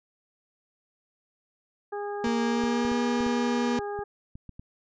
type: harmonic tone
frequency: 409.3 Hz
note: G#4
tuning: 25 cents flat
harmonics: 1 / 2 / 3 / 4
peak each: -32 / -35 / -43 / -44 dBFS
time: 1.92-4.04 s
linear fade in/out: 10 ms
type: tone with pitch glide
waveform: 35% pulse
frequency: 233.1 to 240.3 Hz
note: A#3 to B3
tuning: 0 to -47 cents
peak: -23 dBFS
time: 2.24-3.79 s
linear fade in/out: 2 ms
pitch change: +53 cents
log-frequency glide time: 2.41-2.95 s
type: clicks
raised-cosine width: 5 ms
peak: -30 dBFS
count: 11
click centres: 2.268 / 2.638 / 2.851 / 2.917 / 3.206 / 3.265 / 3.792 / 3.991 / 4.355 / 4.493 / 4.595 s
effects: resampled to 16000 Hz